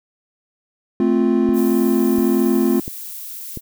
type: chord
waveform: triangle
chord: F major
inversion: first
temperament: equal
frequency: 220 / 261.6 / 349.2 Hz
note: A3 / C4 / F4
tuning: 0 / 0 / 0 cents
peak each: -16 dBFS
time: 1-2.8 s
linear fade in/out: 2 ms
type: click train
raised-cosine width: 3 ms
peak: -16 dBFS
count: 4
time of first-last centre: 1.49-3.573 s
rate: 1.44 Hz
type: noise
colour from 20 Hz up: violet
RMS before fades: -32 dBFS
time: 1.53-3.61 s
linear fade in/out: 50 ms
effects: none